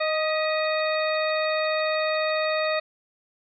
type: harmonic tone with a mistuned harmonic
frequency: 622 Hz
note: D#5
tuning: 1 cent flat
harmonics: 1 / 2 / 3 / 4 / 6 / 7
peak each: -24 / -30 / -31 / -32 / -36 / -36 dBFS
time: 0-2.8 s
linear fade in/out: 10 ms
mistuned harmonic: 3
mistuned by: +44 cents
effects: none